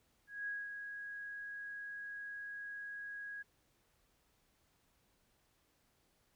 sine tone with ADSR envelope, 1653 Hz, G#6, 9 cents flat, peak -37 dBFS, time 0.27-3.43 s, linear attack 200 ms, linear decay 210 ms, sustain -6 dB, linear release 15 ms, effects pink hiss -75 dBFS RMS until 6.35 s

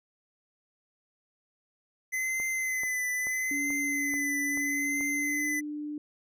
square tone with vibrato, 2034 Hz, C7, 50 cents flat, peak -29 dBFS, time 2.12-5.61 s, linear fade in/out 20 ms, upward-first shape triangle, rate 0.77 Hz, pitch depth 39 cents each way
click train, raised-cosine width 1 ms, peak -30 dBFS, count 7, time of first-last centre 2.4-5.009 s, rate 2.3 Hz
sine tone with pitch glide, 284.6 to 297.7 Hz, C#4 to D4, +46 to +24 cents, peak -33 dBFS, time 3.51-5.98 s, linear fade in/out 2 ms, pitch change +78 cents, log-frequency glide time 5.03-5.47 s
effects none

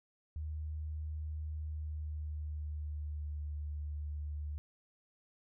sine tone with pitch glide, 76.9 to 74.37 Hz, D#2 to D2, -20 to +22 cents, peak -37 dBFS, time 0.36-4.58 s, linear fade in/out 0 ms, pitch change -58 cents, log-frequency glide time 1.61-3.42 s, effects none

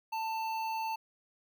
square tone with notch filter, 890 Hz, A5, 20 cents sharp, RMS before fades -35 dBFS, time 0.12-0.96 s, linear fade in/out 10 ms, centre 8600 Hz, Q 0.57, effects none

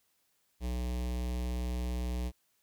square tone with notch filter, 61.2 Hz, B1, 15 cents flat, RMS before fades -34 dBFS, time 0.6-2.32 s, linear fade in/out 50 ms, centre 1400 Hz, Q 1.3, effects white hiss -74 dBFS RMS until 2.62 s

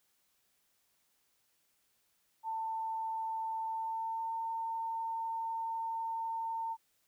sine tone with pitch glide, 893 to 906 Hz, A5 to A#5, +25 to -50 cents, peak -34 dBFS, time 2.43-6.77 s, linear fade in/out 50 ms, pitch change +25 cents, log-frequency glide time 3.66-4.38 s, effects white hiss -75 dBFS RMS until 7.07 s

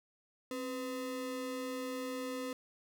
square ring-modulated tone, 383.5 Hz, G4, 38 cents flat, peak -35 dBFS, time 0.51-2.53 s, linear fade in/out 2 ms, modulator 118 Hz, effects none

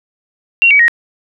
sine tone with pitch steps, 2748 / 2271 / 1876.9 Hz, F7 / C#7 / A#6, -29 / +41 / +11 cents, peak -5 dBFS, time 0.62-0.881 s, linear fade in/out 0 ms, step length 87 ms, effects none

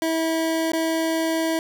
25% pulse tone with dropouts, 324.5 Hz, E4, 27 cents flat, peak -17 dBFS, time 0.02-1.59 s, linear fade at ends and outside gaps 1 ms, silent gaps 0.719-0.733 s, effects none

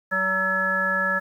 harmonic tone with a mistuned harmonic, 189.3 Hz, F#3, 40 cents sharp, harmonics 1 / 3 / 5 / 7 / 9, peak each -33 / -30 / -34 / -27 / -22 dBFS, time 0.11-1.2 s, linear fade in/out 20 ms, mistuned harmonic 5, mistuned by -32 cents, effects 9-bit

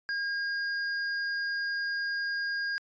square tone, 1622 Hz, G#6, 41 cents flat, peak -30 dBFS, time 0.09-2.78 s, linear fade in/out 0 ms, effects resampled to 16000 Hz

